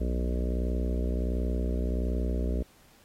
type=harmonic tone; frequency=61.4 Hz; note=B1; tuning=9 cents flat; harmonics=1 / 3 / 4 / 5 / 6 / 7 / 8 / 9 / 10; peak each=-27 / -36 / -37 / -41 / -41 / -40 / -45 / -45 / -44 dBFS; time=0-2.63 s; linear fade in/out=10 ms; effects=pink hiss -60 dBFS RMS until 3.04 s + AAC 48 kbps